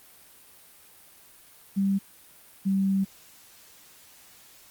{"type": "tone pair in turn", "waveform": "sine", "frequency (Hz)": [196, 193.97], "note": ["G3", "G3"], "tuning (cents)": [0, -18], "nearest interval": "unison", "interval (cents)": 18, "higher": "first", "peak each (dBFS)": -21, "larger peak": "neither", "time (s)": [[1.76, 1.99], [2.65, 3.05]], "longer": "second", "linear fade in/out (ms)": 20, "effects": ["white hiss -53 dBFS RMS until 4.7 s", "Opus 32 kbps"]}